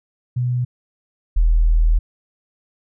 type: tone pair in turn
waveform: sine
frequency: 123.8 / 40.23 Hz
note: B2 / E1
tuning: +5 / -41 cents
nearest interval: octave + perfect fifth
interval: 1946 cents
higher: first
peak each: -17 / -11 dBFS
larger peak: second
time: 0.36-0.65 / 1.36-1.99 s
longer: second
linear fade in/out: 10 ms
effects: none